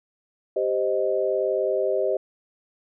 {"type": "chord", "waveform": "sine", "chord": "C minor", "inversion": "second", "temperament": "equal", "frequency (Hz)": [392, 523.3, 622.3], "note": ["G4", "C5", "Eb5"], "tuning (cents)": [0, 0, 0], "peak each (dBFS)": -25, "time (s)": [0.56, 2.17], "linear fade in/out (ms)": 5, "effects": []}